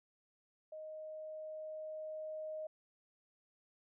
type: tone with level ramp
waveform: sine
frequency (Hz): 623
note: D#5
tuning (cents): +2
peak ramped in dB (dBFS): -45 to -40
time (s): 0.72-2.67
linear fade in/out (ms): 5
effects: none